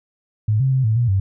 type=tone with pitch steps; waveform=sine; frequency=107.1 / 133.1 / 131.4 / 109.8 / 120.3 / 96.7 Hz; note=A2 / C3 / C3 / A2 / B2 / G2; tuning=-46 / +30 / +8 / -3 / -45 / -23 cents; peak=-14 dBFS; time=0.48-1.2 s; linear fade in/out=5 ms; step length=120 ms; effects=none